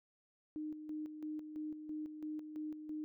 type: tone with tremolo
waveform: sine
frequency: 306.4 Hz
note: D#4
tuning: 27 cents flat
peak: -39 dBFS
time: 0.56-3.04 s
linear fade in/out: 0 ms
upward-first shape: square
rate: 3 Hz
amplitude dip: 55%
effects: none